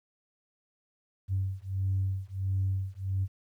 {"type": "beating tone pair", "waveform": "sine", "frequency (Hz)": [95.1, 96.6], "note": ["F#2", "G2"], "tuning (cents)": [48, -25], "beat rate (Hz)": 1.5, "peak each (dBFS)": -30, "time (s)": [1.28, 3.28], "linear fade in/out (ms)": 50, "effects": ["tanh soft clip ceiling -21 dBFS", "11-bit"]}